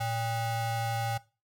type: ring-modulated tone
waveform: square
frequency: 341.9 Hz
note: F4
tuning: 37 cents flat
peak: -27 dBFS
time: 0-1.18 s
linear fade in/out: 10 ms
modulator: 456 Hz
effects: noise-tail reverb RT60 0.3 s tail -19 dB re dry